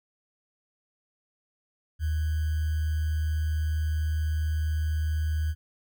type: tone with sample-and-hold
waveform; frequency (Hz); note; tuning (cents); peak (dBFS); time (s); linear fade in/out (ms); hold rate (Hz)
sine; 77.78; D#2; 0; -24; 1.99-5.55; 50; 1575
effects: none